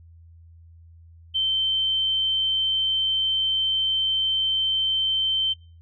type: tone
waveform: sine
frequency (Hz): 3103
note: G7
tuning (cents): -18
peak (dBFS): -20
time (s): 1.34-5.54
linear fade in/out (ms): 20
effects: noise-tail reverb RT60 0.4 s tail -25 dB re dry + added 83 Hz sine -46 dBFS peak until 5.81 s